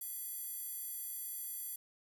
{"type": "tone with high-pass filter", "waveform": "square", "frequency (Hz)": 667, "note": "E5", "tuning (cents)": 20, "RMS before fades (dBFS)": -43, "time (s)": [0.01, 1.76], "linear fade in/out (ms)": 5, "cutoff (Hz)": 11000, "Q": 2.4, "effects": []}